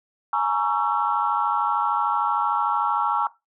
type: chord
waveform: sine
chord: A# half-diminished seventh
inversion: third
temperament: just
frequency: 839.1 / 932.3 / 1118.8 / 1342.6 Hz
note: G#5 / A#5 / C#6 / E6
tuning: +18 / 0 / +16 / +31 cents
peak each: -25 dBFS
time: 0.33-3.27 s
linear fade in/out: 2 ms
effects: noise-tail reverb RT60 0.2 s tail -17 dB re dry + tanh soft clip ceiling -9 dBFS